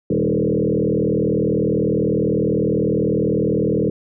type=tone with frequency modulation; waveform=sine; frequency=312 Hz; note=D#4; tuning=5 cents sharp; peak=-15 dBFS; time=0.1-3.9 s; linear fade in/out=5 ms; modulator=40 Hz; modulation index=4.6; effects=none